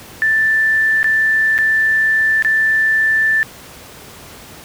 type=tone with dropouts; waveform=sine; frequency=1766 Hz; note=A6; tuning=6 cents sharp; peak=-11 dBFS; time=0.22-3.43 s; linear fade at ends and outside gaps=0 ms; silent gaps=1.03-1.043 / 1.58-1.587 / 2.424-2.448 s; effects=pink hiss -37 dBFS RMS until 4.64 s + high-pass 60 Hz 12 dB/octave